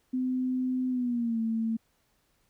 sine tone with pitch glide, 255.5 to 225 Hz, C4 to A3, -41 to +39 cents, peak -26 dBFS, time 0.13-1.77 s, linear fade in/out 10 ms, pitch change -220 cents, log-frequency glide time 0.89-1.4 s, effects pink hiss -71 dBFS RMS until 2.49 s

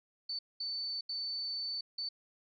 sine tone bursts at uneven times, 4517 Hz, C#8, 32 cents sharp, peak -35 dBFS, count 4, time 0.29-0.39 / 0.6-1.01 / 1.09-1.81 / 1.98-2.09 s, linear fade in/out 5 ms, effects none

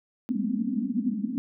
pink band-pass noise, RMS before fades -28 dBFS, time 0.29-1.38 s, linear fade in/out 0 ms, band 200 to 270 Hz, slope 96 dB/octave, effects none

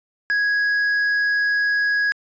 triangle tone with tanh clipping, 1661.2 Hz, G#6, in tune, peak -18 dBFS, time 0.3-2.12 s, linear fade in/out 0 ms, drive 9 dB, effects resampled to 16000 Hz

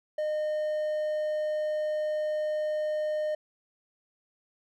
triangle tone, 611 Hz, D#5, 32 cents flat, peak -25 dBFS, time 0.18-3.35 s, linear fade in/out 5 ms, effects none

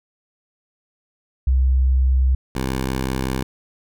sine / 10% pulse tone pair in turn, 64.9 / 65.31 Hz, C2 / C2, -13 / -3 cents, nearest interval unison, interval 10 cents, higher second, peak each -13 dBFS, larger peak neither, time 1.47-2.35 / 2.55-3.43 s, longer neither, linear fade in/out 5 ms, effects none

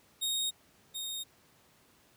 sawtooth tone pair in turn, 3729 / 3708 Hz, A#7 / A#7, 0 / -10 cents, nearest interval unison, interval 10 cents, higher first, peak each -27 / -33 dBFS, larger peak first, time 0.21-0.51 / 0.94-1.24 s, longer neither, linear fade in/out 20 ms, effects pink hiss -64 dBFS RMS until 2.16 s + high-pass 80 Hz 12 dB/octave

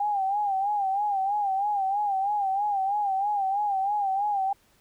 sine tone with vibrato, 800 Hz, G5, 35 cents sharp, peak -23 dBFS, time 0-4.53 s, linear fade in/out 5 ms, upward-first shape sine, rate 3.1 Hz, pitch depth 83 cents each way, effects pink hiss -63 dBFS RMS until 4.8 s

